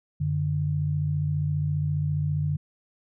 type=tone pair together; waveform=sine; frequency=93.3 / 148.1 Hz; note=F#2 / D3; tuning=+15 / +15 cents; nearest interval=minor sixth; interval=800 cents; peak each=-29 / -24 dBFS; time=0.2-2.57 s; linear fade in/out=10 ms; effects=none

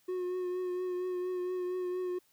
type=tone with vibrato; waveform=triangle; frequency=363.1 Hz; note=F#4; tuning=33 cents flat; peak=-30 dBFS; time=0.08-2.19 s; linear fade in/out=10 ms; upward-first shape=triangle; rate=4.3 Hz; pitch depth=28 cents each way; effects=white hiss -69 dBFS RMS until 2.32 s

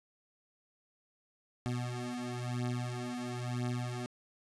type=beating tone pair; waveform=25% pulse; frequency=122.4 / 123.4 Hz; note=B2 / B2; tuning=-15 / -1 cents; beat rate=1 Hz; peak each=-34 / -34 dBFS; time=1.66-4.06 s; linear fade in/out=0 ms; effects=resampled to 24000 Hz + 9-bit

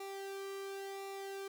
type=tone with flanger; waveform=sawtooth; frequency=392 Hz; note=G4; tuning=in tune; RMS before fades=-44 dBFS; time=0-1.48 s; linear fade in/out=5 ms; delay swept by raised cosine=0.63 to 1.17 ms; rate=0.94 Hz; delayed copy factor=-0.65; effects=none

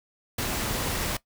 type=noise; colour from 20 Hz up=pink; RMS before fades=-29 dBFS; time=0.38-1.17 s; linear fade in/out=5 ms; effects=noise-tail reverb RT60 0.1 s tail -18 dB re dry

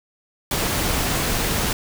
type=noise; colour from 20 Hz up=pink; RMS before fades=-22 dBFS; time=0.51-1.73 s; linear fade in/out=2 ms; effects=none

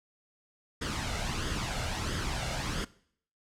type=noise with flanger; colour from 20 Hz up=pink; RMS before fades=-33 dBFS; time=0.81-2.85 s; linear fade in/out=10 ms; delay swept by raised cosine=0.6 to 1.44 ms; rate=1.5 Hz; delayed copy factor=+0.55; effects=noise-tail reverb RT60 0.6 s tail -20 dB re dry + low-pass 7000 Hz 12 dB/octave

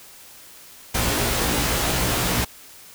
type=noise with comb filter; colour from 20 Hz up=pink; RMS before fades=-22 dBFS; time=0.94-2.45 s; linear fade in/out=10 ms; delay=17 ms; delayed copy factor=+0.8; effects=white hiss -45 dBFS RMS until 2.94 s

